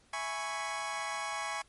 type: chord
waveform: 25% pulse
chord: C# minor seventh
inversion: first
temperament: equal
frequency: 659.3 / 830.6 / 987.8 / 1108.7 Hz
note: E5 / G#5 / B5 / C#6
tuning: 0 / 0 / 0 / 0 cents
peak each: -40 / -35 / -40 / -34 dBFS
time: 0.13-1.62 s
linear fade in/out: 5 ms
effects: pink hiss -65 dBFS RMS until 1.68 s + MP3 48 kbps